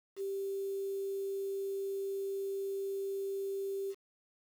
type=tone with quantisation; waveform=sine; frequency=392 Hz; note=G4; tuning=in tune; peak=-34 dBFS; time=0.16-3.95 s; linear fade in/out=50 ms; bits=9; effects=none